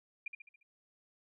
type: tone with echo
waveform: sine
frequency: 2400 Hz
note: D7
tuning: 37 cents sharp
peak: -36 dBFS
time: 0.26-0.28 s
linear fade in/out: 5 ms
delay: 70 ms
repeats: 5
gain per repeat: -6 dB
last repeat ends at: 0.63 s
effects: none